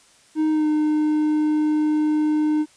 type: tone with pitch glide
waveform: triangle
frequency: 311.1 to 304.7 Hz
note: D#4 to D#4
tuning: 0 to -36 cents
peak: -15 dBFS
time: 0.35-2.66 s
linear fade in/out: 50 ms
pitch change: -36 cents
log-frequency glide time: 0.51-0.67 s
effects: white hiss -54 dBFS RMS until 2.76 s + resampled to 22050 Hz